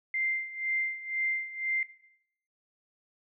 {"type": "tone with tremolo", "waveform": "sine", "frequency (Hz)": 2091, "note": "C7", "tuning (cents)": -2, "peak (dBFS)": -25, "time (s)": [0.14, 1.83], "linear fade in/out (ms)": 2, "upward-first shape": "sine", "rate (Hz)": 2, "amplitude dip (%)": 80, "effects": ["noise-tail reverb RT60 0.7 s tail -17 dB re dry"]}